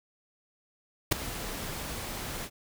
pink noise with ADSR envelope, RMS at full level -20 dBFS, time 1.11-2.5 s, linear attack 14 ms, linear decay 4 ms, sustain -17 dB, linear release 58 ms, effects none

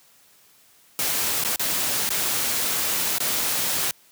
white noise with dropouts, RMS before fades -24 dBFS, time 0.99-3.91 s, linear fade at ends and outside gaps 1 ms, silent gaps 1.438-1.448 / 1.56-1.595 / 2.091-2.104 / 3.183-3.203 s, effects white hiss -56 dBFS RMS until 4.11 s + high-pass 80 Hz 12 dB/octave

